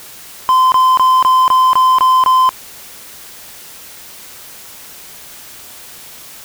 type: tone bursts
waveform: triangle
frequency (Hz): 1030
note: C6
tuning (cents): -28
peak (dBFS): -5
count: 8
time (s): 0.49-2.491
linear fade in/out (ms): 0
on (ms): 230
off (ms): 23
effects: white hiss -35 dBFS RMS until 6.44 s